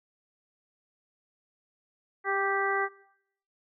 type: harmonic tone with a mistuned harmonic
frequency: 392 Hz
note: G4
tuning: in tune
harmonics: 1 / 2 / 3 / 4 / 5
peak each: -32 / -32 / -32 / -32 / -32 dBFS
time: 2.24-2.89 s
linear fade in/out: 50 ms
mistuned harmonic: 1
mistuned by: +16 cents
effects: noise-tail reverb RT60 0.7 s tail -19 dB re dry